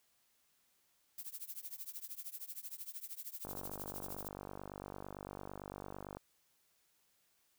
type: noise with tremolo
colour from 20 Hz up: violet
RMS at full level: -43 dBFS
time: 1.18-4.28 s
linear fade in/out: 0 ms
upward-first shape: triangle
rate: 13 Hz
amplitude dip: 100%
type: click train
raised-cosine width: 1 ms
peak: -31 dBFS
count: 134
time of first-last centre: 3.45-6.17 s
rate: 48.9 Hz
effects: white hiss -75 dBFS RMS until 7.58 s